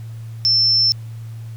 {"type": "tone", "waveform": "sine", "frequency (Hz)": 5340, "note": "E8", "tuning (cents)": 22, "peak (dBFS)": -12, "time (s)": [0.45, 0.92], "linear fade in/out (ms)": 0, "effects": ["added 113 Hz sine -29 dBFS peak until 1.56 s", "pink hiss -51 dBFS RMS until 1.56 s"]}